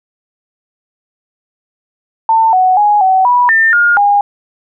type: tone with pitch steps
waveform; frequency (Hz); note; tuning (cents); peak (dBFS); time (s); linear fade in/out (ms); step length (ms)
sine; 896 / 743 / 831 / 756 / 979 / 1801 / 1421 / 814; A5 / F#5 / G#5 / F#5 / B5 / A6 / F6 / G#5; +31 / +7 / +1 / +37 / -15 / +40 / +30 / -35; -6; 2.29-4.21; 2; 240
effects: none